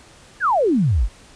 sine exponential sweep, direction down, 1764 to 40.34 Hz, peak -14 dBFS, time 0.4-1.09 s, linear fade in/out 50 ms, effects pink hiss -47 dBFS RMS until 1.35 s + resampled to 22050 Hz

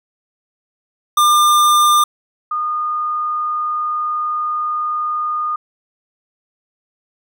square / sine tone pair in turn, 1199 / 1223.5 Hz, D6 / D#6, +36 / -29 cents, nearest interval unison, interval 35 cents, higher second, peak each -10 / -17 dBFS, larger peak first, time 1.17-2.04 / 2.51-5.56 s, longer second, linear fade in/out 5 ms, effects none

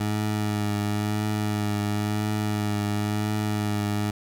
20% pulse tone with vibrato, 104.9 Hz, G#2, 18 cents sharp, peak -19 dBFS, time 0-4.11 s, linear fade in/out 5 ms, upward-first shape triangle, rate 0.97 Hz, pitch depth 26 cents each way, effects none

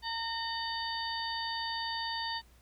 harmonic tone with a mistuned harmonic, 916 Hz, A#5, 31 cents flat, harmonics 1 / 2 / 3 / 4 / 5, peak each -37 / -40 / -43 / -42 / -39 dBFS, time 0.02-2.42 s, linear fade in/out 50 ms, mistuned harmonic 3, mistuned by +150 cents, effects added 60 Hz sine -58 dBFS peak until 2.61 s + pink hiss -65 dBFS RMS until 2.61 s

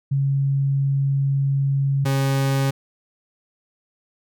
sine / 40% pulse tone pair in turn, 138 / 136.18 Hz, C#3 / C#3, -7 / -30 cents, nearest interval unison, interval 23 cents, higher first, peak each -17 dBFS, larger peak neither, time 0.11-2.05 / 2.05-2.71 s, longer first, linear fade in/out 10 ms, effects none

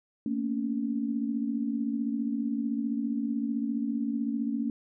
sine tone cluster, 226.5 / 241.9 / 280.6 Hz, A#3 / B3 / C#4, -50 / -36 / +21 cents, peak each -30 / -37 / -31 dBFS, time 0.26-4.7 s, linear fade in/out 2 ms, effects none

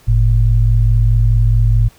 sine tone pair together, 47.05 / 111.8 Hz, F#1 / A2, +30 / +28 cents, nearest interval octave + minor third, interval 1498 cents, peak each -11 dBFS, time 0.07-1.89 s, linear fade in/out 20 ms, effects pink hiss -48 dBFS RMS until 1.98 s

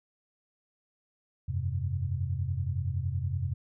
sine chord, F suspended second, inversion none, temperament equal, 87.31 / 98 / 130.81 Hz, F2 / G2 / C3, 0 / 0 / 0 cents, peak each -32 / -33 / -33 dBFS, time 1.48-3.54 s, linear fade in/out 10 ms, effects none

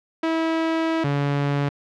sawtooth tone pair in turn, 324.8 / 142.53 Hz, E4 / C#3, -26 / +49 cents, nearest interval octave + major second, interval 1425 cents, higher first, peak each -16 / -16 dBFS, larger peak neither, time 0.23-1.04 / 1.04-1.69 s, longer first, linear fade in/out 5 ms, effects low-pass 3000 Hz 12 dB/octave

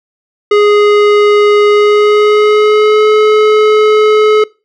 square tone with pitch glide, 415 to 427.7 Hz, G#4 to A4, -1 to -49 cents, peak -5 dBFS, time 0.51-4.44 s, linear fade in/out 5 ms, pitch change +52 cents, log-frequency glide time 1.69-3.07 s, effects noise-tail reverb RT60 0.3 s tail -23 dB re dry + low-pass 3000 Hz 12 dB/octave

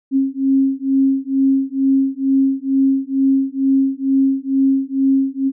sine beating tone pair, 268.9 / 271.1 Hz, C4 / C#4, +47 / -38 cents, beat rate 2.2 Hz, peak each -16 dBFS, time 0.11-5.52 s, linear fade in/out 50 ms, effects none

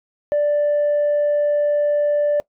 sine tone, 587.3 Hz, D5, in tune, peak -13 dBFS, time 0.32-2.4 s, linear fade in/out 0 ms, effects noise-tail reverb RT60 0.1 s tail -23 dB re dry + tanh soft clip ceiling -13 dBFS

